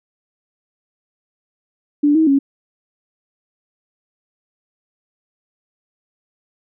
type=tone with pitch steps; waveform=sine; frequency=292.1 / 318.4 / 276.3 Hz; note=D4 / D#4 / C#4; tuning=-9 / +40 / -6 cents; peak=-10 dBFS; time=2.03-2.39 s; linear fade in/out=10 ms; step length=120 ms; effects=none